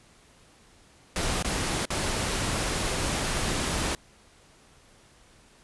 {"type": "noise with dropouts", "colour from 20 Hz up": "pink", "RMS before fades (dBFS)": -28, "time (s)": [1.16, 3.95], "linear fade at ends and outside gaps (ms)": 1, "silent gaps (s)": [[1.426, 1.446], [1.854, 1.904]], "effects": ["pink hiss -57 dBFS RMS until 5.63 s", "resampled to 24000 Hz"]}